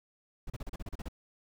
brown noise bursts, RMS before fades -38 dBFS, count 10, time 0.47-1.085 s, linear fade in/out 5 ms, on 30 ms, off 35 ms, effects none

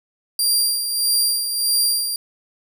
20% pulse tone with tremolo, 4759 Hz, D8, 22 cents sharp, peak -9 dBFS, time 0.39-2.16 s, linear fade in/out 2 ms, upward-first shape sine, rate 1.6 Hz, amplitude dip 55%, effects none

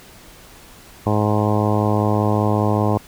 harmonic tone, 105.2 Hz, G#2, 23 cents sharp, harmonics 1 / 2 / 3 / 4 / 5 / 6 / 7 / 8 / 9 / 10, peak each -19 / -22 / -24 / -25 / -26 / -27 / -27 / -28 / -29 / -29 dBFS, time 1.06-2.98 s, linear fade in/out 5 ms, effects pink hiss -44 dBFS RMS until 3.07 s

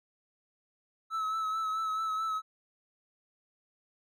triangle tone with vibrato, 1300 Hz, E6, 24 cents flat, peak -28 dBFS, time 1.1-2.42 s, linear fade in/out 50 ms, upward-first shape sine, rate 4.6 Hz, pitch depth 30 cents each way, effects none

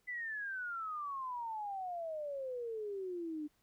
sine exponential sweep, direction down, 2017 to 293.7 Hz, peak -38 dBFS, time 0.07-3.48 s, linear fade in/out 20 ms, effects pink hiss -75 dBFS RMS until 3.62 s

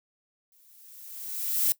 violet noise with exponential growth, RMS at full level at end -22 dBFS, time 0.52-1.72 s, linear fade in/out 1 ms, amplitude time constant 260 ms, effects noise-tail reverb RT60 0.1 s tail -19 dB re dry

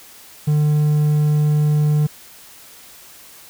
triangle tone, 150 Hz, D3, 37 cents sharp, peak -11 dBFS, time 0.47-2.07 s, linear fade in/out 10 ms, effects white hiss -43 dBFS RMS until 3.49 s

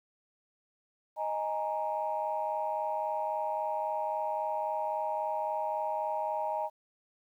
sine chord, D# suspended fourth, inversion none, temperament just, 622.3 / 829.7 / 933.4 Hz, D#5 / G#5 / A#5, 0 / -2 / +2 cents, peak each -34 dBFS, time 1.16-6.7 s, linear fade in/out 50 ms, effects tanh soft clip ceiling -21 dBFS + 11-bit

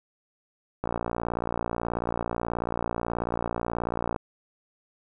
click train, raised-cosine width 1 ms, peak -14 dBFS, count 195, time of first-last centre 0.84-4.162 s, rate 58.4 Hz, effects none

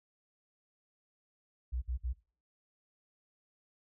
sine tone bursts, 61.74 Hz, B1, in tune, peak -31 dBFS, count 3, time 1.72-2.134 s, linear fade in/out 20 ms, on 100 ms, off 57 ms, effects noise-tail reverb RT60 0.4 s tail -21 dB re dry + tanh soft clip ceiling -27 dBFS

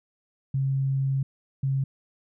sine tone bursts at uneven times, 135.4 Hz, C#3, 40 cents flat, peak -22 dBFS, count 2, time 0.54-1.23 / 1.63-1.84 s, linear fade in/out 5 ms, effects none

